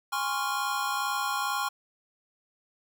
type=chord; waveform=square; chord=Db major seventh; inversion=second; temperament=equal with one note detuned; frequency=819.6 / 1046.5 / 1108.7 / 1396.9 Hz; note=Ab5 / C6 / Db6 / F6; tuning=-23 / 0 / 0 / 0 cents; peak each=-34 dBFS; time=0.12-1.69 s; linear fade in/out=10 ms; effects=none